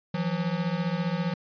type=beating tone pair; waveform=square; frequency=164.9 / 179.9 Hz; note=E3 / F#3; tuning=+1 / -48 cents; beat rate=15 Hz; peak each=-30 / -29 dBFS; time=0.14-1.34 s; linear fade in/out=5 ms; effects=resampled to 11025 Hz